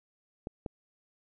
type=clicks; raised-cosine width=2 ms; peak=-23 / -22 dBFS; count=2; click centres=0.471 / 0.662 s; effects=none